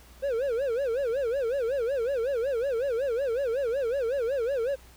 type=tone with vibrato; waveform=triangle; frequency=505 Hz; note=B4; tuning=39 cents sharp; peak=-23 dBFS; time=0.22-4.76 s; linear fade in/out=20 ms; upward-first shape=sine; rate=5.4 Hz; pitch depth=210 cents each way; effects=added 60 Hz sine -51 dBFS peak until 4.96 s + pink hiss -55 dBFS RMS until 4.96 s